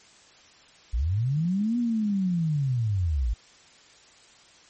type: linear two-way sweep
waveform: sine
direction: up then down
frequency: 50.3 to 244.1 to 50.3 Hz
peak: -22 dBFS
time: 0.93-3.34 s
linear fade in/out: 10 ms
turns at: 1.78 s
effects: white hiss -54 dBFS RMS until 4.69 s + MP3 32 kbps